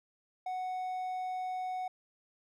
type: tone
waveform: triangle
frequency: 740 Hz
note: F#5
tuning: in tune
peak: -32 dBFS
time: 0.46-1.88 s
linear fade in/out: 5 ms
effects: none